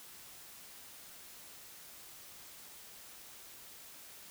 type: silence
effects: white hiss -53 dBFS RMS until 4.3 s